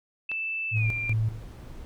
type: tone with pitch glide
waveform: sine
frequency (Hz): 2642 to 2381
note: E7 to D7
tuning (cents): +3 to +23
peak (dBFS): -28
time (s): 0.29-1.13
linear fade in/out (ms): 5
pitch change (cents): -180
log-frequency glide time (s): 0.72-0.87
type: click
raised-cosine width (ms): 0.3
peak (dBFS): -23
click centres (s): 0.316
type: tone with tremolo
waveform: sine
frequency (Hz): 110.1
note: A2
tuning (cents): +2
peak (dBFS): -22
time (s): 0.71-1.44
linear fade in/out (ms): 50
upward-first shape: square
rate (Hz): 2.6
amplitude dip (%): 80
type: noise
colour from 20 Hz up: brown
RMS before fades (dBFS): -42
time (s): 0.76-1.85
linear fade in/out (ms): 0
effects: none